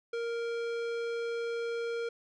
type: tone with tanh clipping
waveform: sine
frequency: 466.2 Hz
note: A#4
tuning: in tune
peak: -34 dBFS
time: 0.13-2.09 s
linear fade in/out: 5 ms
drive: 17 dB
effects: none